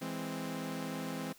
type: chord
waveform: sawtooth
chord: E augmented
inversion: none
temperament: equal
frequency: 164.81 / 207.7 / 261.6 Hz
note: E3 / G#3 / B#3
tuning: 0 / 0 / 0 cents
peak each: -38 / -39 / -36 dBFS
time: 0.01-1.33 s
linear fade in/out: 10 ms
effects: white hiss -61 dBFS RMS until 1.38 s